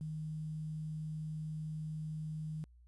sine tone with quantisation, 155.56 Hz, D#3, in tune, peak -38 dBFS, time 0.01-2.64 s, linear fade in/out 0 ms, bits 11, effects added 60 Hz sine -58 dBFS peak until 2.87 s + resampled to 24000 Hz

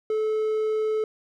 triangle tone, 433.7 Hz, A4, 25 cents flat, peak -20 dBFS, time 0.1-1.04 s, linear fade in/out 2 ms, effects none

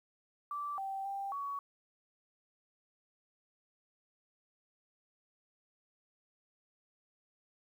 sine tone with pitch steps, 1165 / 778 / 790 / 1124 Hz, D6 / G5 / G5 / C#6, -14 / -13 / +13 / +24 cents, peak -36 dBFS, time 0.51-1.59 s, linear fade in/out 2 ms, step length 270 ms, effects 11-bit

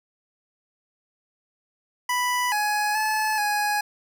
25% pulse tone with pitch steps, 988 / 838 / 863 / 832 Hz, B5 / G#5 / A5 / G#5, 0 / +15 / -34 / +3 cents, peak -18 dBFS, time 2.09-3.81 s, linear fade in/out 5 ms, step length 430 ms, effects none

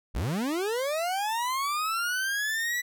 40% pulse linear sweep, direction up, 34.06 to 1975.5 Hz, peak -26 dBFS, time 0.14-2.82 s, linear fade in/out 20 ms, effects none

